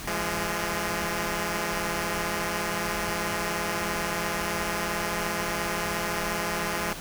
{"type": "tone pair together", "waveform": "5% pulse", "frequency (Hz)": [170.74, 207.7], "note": ["F3", "G#3"], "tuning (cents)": [-39, 0], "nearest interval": "minor third", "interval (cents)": 339, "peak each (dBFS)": -19, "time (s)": [0.07, 6.93], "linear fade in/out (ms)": 2, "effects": ["pink hiss -38 dBFS RMS until 7 s"]}